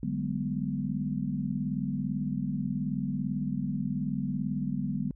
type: chord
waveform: sine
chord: G# half-diminished seventh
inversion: second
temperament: equal with one note detuned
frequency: 146.83 / 189.43 / 207.7 / 246.9 Hz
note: D3 / F#3 / G#3 / B3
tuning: 0 / +41 / 0 / 0 cents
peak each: -34 dBFS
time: 0.03-5.11 s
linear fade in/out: 2 ms
effects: added 50 Hz sine -49 dBFS peak until 5.15 s